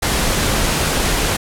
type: noise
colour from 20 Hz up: pink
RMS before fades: -17 dBFS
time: 0.02-1.37 s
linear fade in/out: 10 ms
effects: low-pass 12000 Hz 12 dB/octave